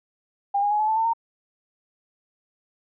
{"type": "tone with pitch steps", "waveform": "sine", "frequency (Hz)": [802, 820.3, 839, 858.1, 877.6, 897.6, 918.1], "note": ["G5", "G#5", "G#5", "A5", "A5", "A5", "A#5"], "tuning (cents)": [39, -22, 17, -44, -5, 34, -27], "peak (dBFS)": -19, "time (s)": [0.54, 1.135], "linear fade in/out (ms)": 10, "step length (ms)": 85, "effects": []}